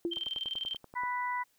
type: tone with exponential decay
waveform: sine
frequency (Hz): 341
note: F4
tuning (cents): -41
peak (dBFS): -26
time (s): 0.05-0.25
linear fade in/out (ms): 1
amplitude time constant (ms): 42
type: tone with tremolo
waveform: sine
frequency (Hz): 3136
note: G7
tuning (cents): 0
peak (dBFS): -31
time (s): 0.11-0.77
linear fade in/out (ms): 10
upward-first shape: square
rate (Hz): 20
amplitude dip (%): 75
type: click train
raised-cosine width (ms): 1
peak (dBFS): -34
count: 10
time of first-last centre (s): 0.17-1.035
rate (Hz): 10.4
type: harmonic tone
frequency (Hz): 493.9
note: B4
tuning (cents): 0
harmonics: 2 / 3 / 4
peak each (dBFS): -32 / -44 / -37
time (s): 0.95-1.44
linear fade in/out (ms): 20
effects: white hiss -71 dBFS RMS until 1.58 s

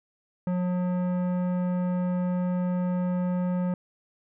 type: tone with tanh clipping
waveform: sine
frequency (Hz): 180.1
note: F#3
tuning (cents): -46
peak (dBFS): -26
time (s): 0.47-3.74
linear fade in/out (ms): 2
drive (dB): 14
effects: none

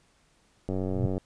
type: click train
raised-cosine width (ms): 2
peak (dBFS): -18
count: 47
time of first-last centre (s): 0.69-1.179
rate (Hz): 94
type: tone with exponential growth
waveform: sine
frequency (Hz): 119.3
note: A#2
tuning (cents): +41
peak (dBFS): -20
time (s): 0.83-1.06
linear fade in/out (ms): 5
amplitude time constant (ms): 49
effects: pink hiss -65 dBFS RMS until 1.25 s + resampled to 22050 Hz

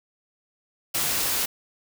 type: noise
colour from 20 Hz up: white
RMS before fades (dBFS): -25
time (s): 0.94-1.46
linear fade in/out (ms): 10
effects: none

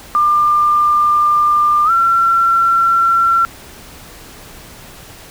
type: tone with pitch glide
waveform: sine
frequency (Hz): 1196 to 1358.1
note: D6 to F6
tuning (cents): +31 to -49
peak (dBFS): -9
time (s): 0.15-3.45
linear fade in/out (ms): 0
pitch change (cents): +220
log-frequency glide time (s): 1.85-1.91
effects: pink hiss -37 dBFS RMS until 5.3 s

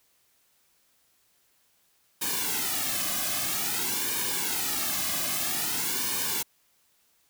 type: noise with flanger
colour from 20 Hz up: white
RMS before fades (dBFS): -29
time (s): 2.21-6.43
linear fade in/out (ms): 10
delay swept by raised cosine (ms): 1.5 to 2.19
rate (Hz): 0.51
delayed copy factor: -1
effects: white hiss -67 dBFS RMS until 7.29 s

